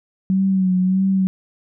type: tone with vibrato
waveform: sine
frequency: 188 Hz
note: F#3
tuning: 28 cents sharp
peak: -14 dBFS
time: 0.3-1.27 s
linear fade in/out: 0 ms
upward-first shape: sine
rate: 1.6 Hz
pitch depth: 44 cents each way
effects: none